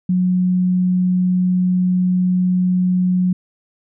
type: tone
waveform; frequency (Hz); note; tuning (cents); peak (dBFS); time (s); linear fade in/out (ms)
sine; 182.1; F#3; -27; -13; 0.09-3.33; 5
effects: none

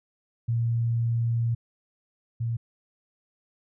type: tone pair in turn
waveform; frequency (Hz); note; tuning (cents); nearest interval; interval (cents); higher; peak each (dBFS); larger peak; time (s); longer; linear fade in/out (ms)
sine; 116.54 / 116.1; A#2 / A#2; 0 / -7; unison; 7; first; -22 / -25; first; 0.48-1.55 / 2.4-2.57; first; 10
effects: none

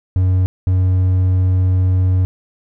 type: tone bursts at uneven times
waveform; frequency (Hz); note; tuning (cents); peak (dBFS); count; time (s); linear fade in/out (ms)
triangle; 92.5; F#2; 0; -9; 2; 0.16-0.46 / 0.67-2.25; 0
effects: none

